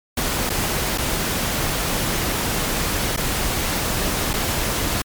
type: noise with dropouts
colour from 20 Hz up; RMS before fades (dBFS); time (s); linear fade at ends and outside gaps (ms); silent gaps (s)
pink; -22; 0.17-5.02; 5; 0.495-0.501 / 0.977-0.981 / 3.164-3.173 / 4.333-4.337
effects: MP3 96 kbps